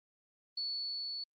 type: tone with level ramp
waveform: sine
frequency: 4434 Hz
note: C#8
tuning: in tune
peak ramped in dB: -34 to -38 dBFS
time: 0.57-1.24 s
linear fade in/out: 5 ms
effects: Opus 32 kbps